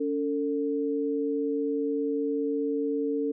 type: tone pair together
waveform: sine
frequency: 283.3 / 448.4 Hz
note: C#4 / A4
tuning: +38 / +33 cents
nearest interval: minor sixth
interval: 795 cents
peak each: -28 dBFS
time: 0-3.32 s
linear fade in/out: 10 ms
effects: none